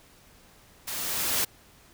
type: noise with level ramp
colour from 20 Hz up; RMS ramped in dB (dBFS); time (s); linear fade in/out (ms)
white; -34 to -25; 0.87-1.45; 10
effects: pink hiss -56 dBFS RMS until 1.93 s